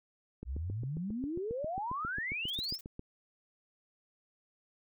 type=click train; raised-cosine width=3 ms; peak=-29 dBFS; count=20; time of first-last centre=0.43-2.994 s; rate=7.41 Hz
type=exponential sweep; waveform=sine; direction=up; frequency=58.8 to 5588 Hz; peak=-34 dBFS; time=0.45-2.79 s; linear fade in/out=50 ms
type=noise bursts; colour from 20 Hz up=blue; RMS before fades=-49 dBFS; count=7; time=2.48-2.81 s; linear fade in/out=5 ms; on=24 ms; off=27 ms
effects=none